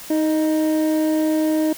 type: tone pair together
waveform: triangle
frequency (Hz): 313.3 / 619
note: D#4 / D#5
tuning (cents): +12 / -9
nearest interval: octave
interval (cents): 1179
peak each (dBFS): -15 / -22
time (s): 0.1-1.73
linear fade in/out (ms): 5
effects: white hiss -37 dBFS RMS until 1.77 s